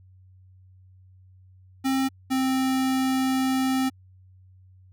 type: tone pair in turn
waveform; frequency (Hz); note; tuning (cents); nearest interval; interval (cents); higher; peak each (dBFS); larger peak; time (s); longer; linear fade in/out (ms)
square; 266.3 / 262.3; C4 / C4; +31 / +4; unison; 27; first; -22; neither; 1.84-2.09 / 2.3-3.9; second; 20
effects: added 93 Hz sine -50 dBFS peak until 4.92 s